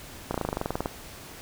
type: slowing click train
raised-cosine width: 1 ms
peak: -13 dBFS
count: 14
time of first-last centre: 0.31-0.859 s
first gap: 33 ms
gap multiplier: 1.04
effects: pink hiss -44 dBFS RMS until 1.41 s